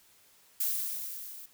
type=noise with level ramp; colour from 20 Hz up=violet; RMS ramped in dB=-29 to -47 dBFS; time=0.6-1.46 s; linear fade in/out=5 ms; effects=white hiss -62 dBFS RMS until 1.53 s